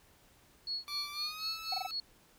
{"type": "tone with tremolo", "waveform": "sine", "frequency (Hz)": 4352, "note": "C#8", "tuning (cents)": -33, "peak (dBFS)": -33, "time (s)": [0.67, 2], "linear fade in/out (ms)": 2, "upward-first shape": "sine", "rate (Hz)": 4, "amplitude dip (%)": 100}
{"type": "tone with pitch glide", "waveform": "15% pulse", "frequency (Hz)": [1166, 1308.8], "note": ["D6", "E6"], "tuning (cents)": [-13, -13], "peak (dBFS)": -36, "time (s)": [0.88, 1.91], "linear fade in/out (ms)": 0, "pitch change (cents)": 200, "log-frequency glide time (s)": [1.11, 1.5]}
{"type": "tone bursts", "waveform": "triangle", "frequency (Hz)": 752, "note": "F#5", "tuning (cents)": 28, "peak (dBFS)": -31, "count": 4, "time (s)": [1.72, 1.866], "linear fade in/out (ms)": 5, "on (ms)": 20, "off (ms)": 22}
{"effects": ["pink hiss -64 dBFS RMS until 2.38 s"]}